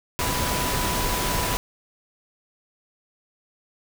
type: tone in noise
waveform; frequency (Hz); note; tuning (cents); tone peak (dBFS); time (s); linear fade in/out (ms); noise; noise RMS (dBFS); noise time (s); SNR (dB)
sine; 987.8; B5; 0; -30; 0.19-1.57; 0; pink; -25; 0.19-1.57; -8
effects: none